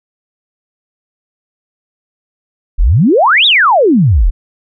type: exponential two-way sweep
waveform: sine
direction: up then down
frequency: 32.57 to 3879 to 32.57 Hz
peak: -5 dBFS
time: 2.78-4.31 s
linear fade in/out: 20 ms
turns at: 3.46 s
effects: none